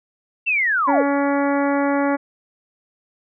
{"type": "linear sweep", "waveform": "sine", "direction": "down", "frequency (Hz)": [2735, 406.8], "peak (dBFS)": -16, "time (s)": [0.46, 1.03], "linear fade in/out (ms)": 20}
{"type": "harmonic tone", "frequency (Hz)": 281.9, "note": "C#4", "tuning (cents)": 29, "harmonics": [1, 2, 3, 4, 5, 6, 7, 8], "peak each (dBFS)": [-19, -22, -25, -29, -30, -32, -33, -38], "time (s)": [0.87, 2.17], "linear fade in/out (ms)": 20}
{"effects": []}